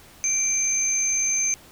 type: tone pair together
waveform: sine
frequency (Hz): 2349 / 6271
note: D7 / G8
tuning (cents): 0 / 0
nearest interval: octave + perfect fourth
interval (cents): 1700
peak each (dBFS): -28 / -20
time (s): 0.24-1.54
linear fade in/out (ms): 0
effects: tanh soft clip ceiling -13 dBFS + pink hiss -49 dBFS RMS until 1.71 s